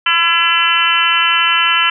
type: harmonic tone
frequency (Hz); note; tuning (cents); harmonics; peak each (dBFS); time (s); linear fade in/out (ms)
336.8; E4; +37; 3 / 4 / 5 / 6 / 7 / 8 / 9; -21 / -16 / -19 / -22 / -22 / -16 / -16; 0.06-1.9; 5
effects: none